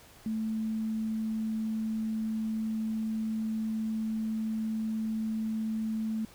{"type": "tone", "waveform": "sine", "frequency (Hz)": 220, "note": "A3", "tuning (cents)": 0, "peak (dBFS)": -29, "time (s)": [0.26, 6.25], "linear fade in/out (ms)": 2, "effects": ["pink hiss -55 dBFS RMS until 6.34 s"]}